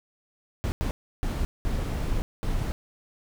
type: noise bursts at uneven times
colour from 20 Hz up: brown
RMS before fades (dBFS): -27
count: 5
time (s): 0.64-0.72 / 0.81-0.91 / 1.23-1.45 / 1.65-2.22 / 2.43-2.72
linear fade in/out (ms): 0
effects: none